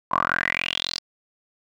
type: tone with band-pass filter sweep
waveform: 10% pulse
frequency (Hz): 43.65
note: F1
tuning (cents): 0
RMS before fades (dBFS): -25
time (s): 0.11-0.99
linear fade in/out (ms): 10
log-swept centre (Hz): 1000 to 4900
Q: 7.5
effects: none